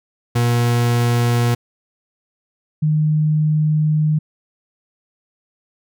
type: tone pair in turn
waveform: 40% pulse / sine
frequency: 119.6 / 153.44 Hz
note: A#2 / D#3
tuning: +45 / -24 cents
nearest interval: major third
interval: 431 cents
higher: second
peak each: -13 dBFS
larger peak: neither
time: 0.35-1.55 / 2.82-4.19 s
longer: second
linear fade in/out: 10 ms
effects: none